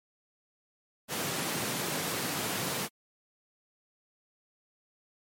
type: high-pass noise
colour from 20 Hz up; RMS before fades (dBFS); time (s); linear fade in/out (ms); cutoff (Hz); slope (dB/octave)
pink; -33; 1.08-2.89; 50; 130; 24
effects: MP3 64 kbps